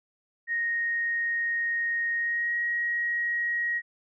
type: tone with pitch glide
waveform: sine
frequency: 1864.7 to 1892.9 Hz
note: A#6 to A#6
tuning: 0 to +26 cents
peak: -25 dBFS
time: 0.47-3.82 s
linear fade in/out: 50 ms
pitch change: +26 cents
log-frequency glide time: 2.16-2.56 s
effects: none